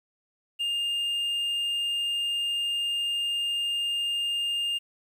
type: tone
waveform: triangle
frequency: 2814 Hz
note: F7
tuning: 12 cents sharp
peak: -24 dBFS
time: 0.59-4.79 s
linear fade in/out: 20 ms
effects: 10-bit